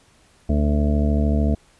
harmonic tone, 73.42 Hz, D2, in tune, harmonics 1 / 2 / 3 / 4 / 6 / 7 / 8 / 9, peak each -18 / -27 / -22 / -28 / -32 / -35 / -38 / -30 dBFS, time 0.49-1.55 s, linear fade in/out 5 ms, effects pink hiss -56 dBFS RMS until 1.79 s + resampled to 24000 Hz

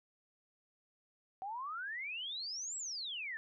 sine exponential two-way sweep, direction up then down, 746 to 7880 to 1723 Hz, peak -39 dBFS, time 1.42-3.37 s, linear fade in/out 0 ms, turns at 2.77 s, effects none

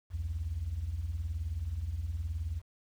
sine beating tone pair, 65.41 / 84.41 Hz, C2 / E2, 0 / +42 cents, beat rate 19 Hz, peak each -37 / -33 dBFS, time 0.1-2.62 s, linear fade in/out 50 ms, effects tanh soft clip ceiling -27 dBFS + 10-bit

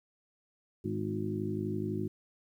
harmonic tone with a mistuned harmonic, 51.91 Hz, G#1, in tune, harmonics 2 / 3 / 4 / 5 / 6 / 7, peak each -38 / -41 / -37 / -45 / -38 / -37 dBFS, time 0.84-2.08 s, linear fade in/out 10 ms, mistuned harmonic 5, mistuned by -35 cents, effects 11-bit

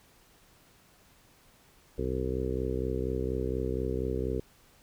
harmonic tone, 64.2 Hz, C2, 32 cents flat, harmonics 1 / 2 / 3 / 4 / 5 / 6 / 7 / 8, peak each -34 / -37 / -42 / -38 / -40 / -35 / -35 / -43 dBFS, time 1.98-4.4 s, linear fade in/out 5 ms, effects pink hiss -61 dBFS RMS until 4.82 s

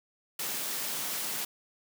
white high-pass noise, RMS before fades -34 dBFS, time 0.39-1.45 s, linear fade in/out 5 ms, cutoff 130 Hz, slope 96 dB/octave, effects none

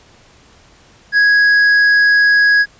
sine tone with tanh clipping, 1661.2 Hz, G#6, in tune, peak -9 dBFS, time 1.12-2.66 s, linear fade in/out 50 ms, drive 7 dB, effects pink hiss -47 dBFS RMS until 2.79 s + resampled to 16000 Hz

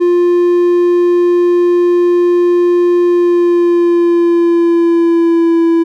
triangle tone with pitch glide, 351.1 to 333.3 Hz, F4 to E4, +9 to +19 cents, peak -5 dBFS, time 0-5.84 s, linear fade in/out 20 ms, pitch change -90 cents, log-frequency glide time 3.04-5.64 s, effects none

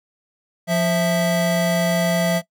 square tone pair together, 175.13 / 659.3 Hz, F3 / E5, +5 / 0 cents, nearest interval octave + major seventh, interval 2295 cents, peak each -20 dBFS, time 0.67-2.42 s, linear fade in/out 50 ms, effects noise-tail reverb RT60 0.1 s tail -19 dB re dry

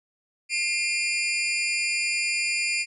sawtooth tone with amplitude modulation, 2400 Hz, D7, 37 cents sharp, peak -16 dBFS, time 0.49-2.86 s, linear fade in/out 50 ms, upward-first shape sine, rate 291 Hz, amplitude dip 90%, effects resampled to 24000 Hz

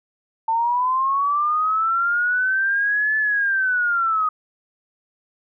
sine linear two-way sweep, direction up then down, 891 to 1741 to 1242 Hz, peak -17 dBFS, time 0.48-4.29 s, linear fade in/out 5 ms, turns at 3.17 s, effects none

